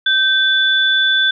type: tone pair together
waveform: sine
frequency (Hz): 1552 / 3476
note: G6 / A7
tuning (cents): -18 / -22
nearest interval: octave + major second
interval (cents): 1396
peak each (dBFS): -14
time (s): 0.06-1.31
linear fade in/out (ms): 5
effects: none